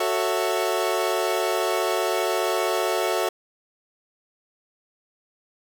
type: chord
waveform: 30% pulse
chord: F# minor seventh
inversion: none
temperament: equal with one note detuned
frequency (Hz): 370 / 444.9 / 554.4 / 659.3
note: F#4 / A4 / C#5 / E5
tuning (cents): 0 / +19 / 0 / 0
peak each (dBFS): -24 / -25 / -26 / -24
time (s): 0-3.29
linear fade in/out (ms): 5
effects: none